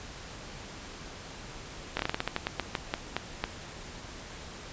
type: slowing click train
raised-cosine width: 0.3 ms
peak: -12 dBFS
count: 15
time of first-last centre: 1.97-3.44 s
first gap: 23 ms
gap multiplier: 1.21
effects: pink hiss -44 dBFS RMS until 4.72 s + resampled to 16000 Hz

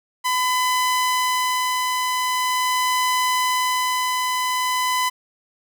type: tone with tremolo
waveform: sawtooth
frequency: 1007 Hz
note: B5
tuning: 33 cents sharp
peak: -14 dBFS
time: 0.24-5.1 s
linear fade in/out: 20 ms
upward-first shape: sine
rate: 0.43 Hz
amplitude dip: 25%
effects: none

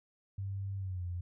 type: tone with pitch glide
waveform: sine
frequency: 98 to 88.32 Hz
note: G2 to F2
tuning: 0 to +20 cents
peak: -35 dBFS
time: 0.38-1.21 s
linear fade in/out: 5 ms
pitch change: -180 cents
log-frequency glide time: 0.77-1.05 s
effects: none

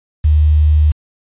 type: tone with quantisation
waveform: sine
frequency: 76 Hz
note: D#2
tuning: 40 cents flat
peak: -7 dBFS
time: 0.24-0.92 s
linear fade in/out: 10 ms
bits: 6
effects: resampled to 8000 Hz

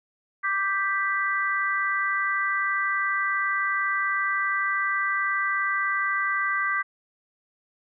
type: chord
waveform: sine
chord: G major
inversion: second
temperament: equal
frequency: 1174.7 / 1568 / 1975.5 Hz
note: D6 / G6 / B6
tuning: 0 / 0 / 0 cents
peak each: -27 dBFS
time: 0.43-6.83 s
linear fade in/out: 20 ms
effects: none

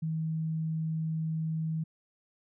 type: tone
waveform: sine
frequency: 159.7 Hz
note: D#3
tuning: 45 cents sharp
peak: -29 dBFS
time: 0.02-1.84 s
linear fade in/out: 10 ms
effects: none

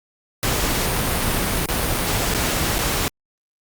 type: noise with dropouts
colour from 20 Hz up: pink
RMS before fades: -21 dBFS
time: 0.43-3.08 s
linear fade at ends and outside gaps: 0 ms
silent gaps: 1.658-1.687 / 2.339-2.347 / 2.783-2.789 s
effects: Opus 48 kbps

